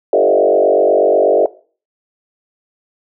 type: tone with frequency modulation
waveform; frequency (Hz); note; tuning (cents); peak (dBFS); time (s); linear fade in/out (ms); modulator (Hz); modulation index
sine; 523.3; C5; 0; -8; 0.13-1.46; 2; 48.2; 3.1
effects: noise-tail reverb RT60 0.4 s tail -20 dB re dry